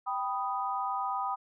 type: chord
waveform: sine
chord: G augmented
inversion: none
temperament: equal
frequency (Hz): 784 / 987.8 / 1244.5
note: G5 / B5 / D#6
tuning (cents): 0 / 0 / 0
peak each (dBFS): -34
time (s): 0.06-1.36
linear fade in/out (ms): 20
effects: none